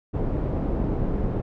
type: low-pass noise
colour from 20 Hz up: pink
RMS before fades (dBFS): -25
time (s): 0.13-1.42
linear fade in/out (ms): 20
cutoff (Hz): 480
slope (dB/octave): 12
effects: none